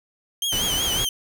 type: tone with vibrato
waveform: sawtooth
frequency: 3132 Hz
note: G7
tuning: 2 cents flat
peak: -19 dBFS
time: 0.42-1.09 s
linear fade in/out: 2 ms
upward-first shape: triangle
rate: 5.4 Hz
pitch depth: 110 cents each way
type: noise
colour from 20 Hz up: pink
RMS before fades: -29 dBFS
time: 0.52-1.05 s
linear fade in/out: 5 ms
effects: none